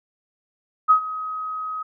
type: tone with ADSR envelope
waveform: sine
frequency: 1265 Hz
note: D#6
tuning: 28 cents sharp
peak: -9 dBFS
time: 0.88-1.83 s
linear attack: 26 ms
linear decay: 92 ms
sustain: -17 dB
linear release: 9 ms
effects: none